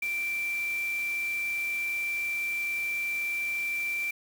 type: tone in noise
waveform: sine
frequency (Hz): 2349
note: D7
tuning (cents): 0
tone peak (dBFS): -28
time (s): 0.02-4.11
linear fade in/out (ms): 5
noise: white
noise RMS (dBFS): -45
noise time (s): 0.02-4.11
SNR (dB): +14
effects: none